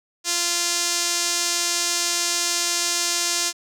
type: tone with band-pass filter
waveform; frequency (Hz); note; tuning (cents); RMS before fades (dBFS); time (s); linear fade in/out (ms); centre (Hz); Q
sawtooth; 346.3; F4; -15; -23; 0.24-3.53; 50; 6300; 1.7
effects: none